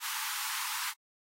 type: high-pass noise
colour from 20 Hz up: pink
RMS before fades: -36 dBFS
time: 0-0.94 s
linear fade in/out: 50 ms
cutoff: 860 Hz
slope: 96 dB/octave
effects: AAC 48 kbps